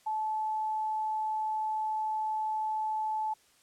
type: tone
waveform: sine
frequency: 867 Hz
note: A5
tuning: 26 cents flat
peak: -29 dBFS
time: 0.06-3.34 s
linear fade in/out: 10 ms
effects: white hiss -64 dBFS RMS until 3.62 s + low-pass 10000 Hz 12 dB/octave